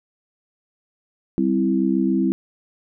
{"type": "chord", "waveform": "sine", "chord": "C major", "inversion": "second", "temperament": "equal with one note detuned", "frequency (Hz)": [195.43, 261.6, 329.6], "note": ["G3", "C4", "E4"], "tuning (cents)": [-5, 0, 0], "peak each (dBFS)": -21, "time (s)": [1.38, 2.32], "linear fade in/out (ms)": 0, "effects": []}